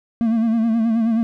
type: tone with vibrato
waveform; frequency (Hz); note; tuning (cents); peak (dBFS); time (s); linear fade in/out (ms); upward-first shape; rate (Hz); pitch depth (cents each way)
triangle; 226.7; A#3; -48; -13; 0.21-1.23; 0; sine; 9.4; 59
effects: none